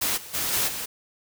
white noise with level steps, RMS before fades -25 / -41 / -27 / -24 / -32 dBFS, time 0.01-0.86 s, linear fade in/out 10 ms, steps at 0.16 / 0.33 / 0.52 / 0.67 s, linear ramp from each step 20 ms, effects none

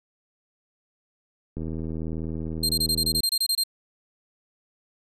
click train, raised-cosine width 3 ms, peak -20 dBFS, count 132, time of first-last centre 1.57-3.203 s, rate 80.2 Hz
sawtooth tone bursts, 4186 Hz, C8, in tune, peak -18 dBFS, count 12, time 2.63-3.637 s, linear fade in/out 5 ms, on 61 ms, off 25 ms
effects resampled to 32000 Hz

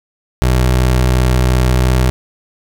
25% pulse tone with pitch glide, 62.8 to 63.2 Hz, B1 to B1, +30 to +41 cents, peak -6 dBFS, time 0.42-2.1 s, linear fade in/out 0 ms, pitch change +11 cents, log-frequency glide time 1.7-1.92 s, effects none

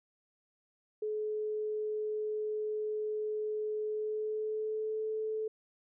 sine tone with pitch glide, 427.3 to 435.5 Hz, G#4 to A4, +49 to -18 cents, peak -32 dBFS, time 1.02-5.48 s, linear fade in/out 5 ms, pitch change +33 cents, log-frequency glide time 3.86-5.04 s, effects none

